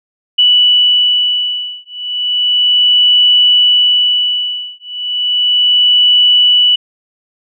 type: beating tone pair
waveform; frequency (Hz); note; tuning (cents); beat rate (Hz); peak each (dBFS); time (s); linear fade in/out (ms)
sine; 2959 / 2959.34; F#7 / F#7; -1 / 0; 0.34; -11 / -11; 0.38-6.76; 10
effects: none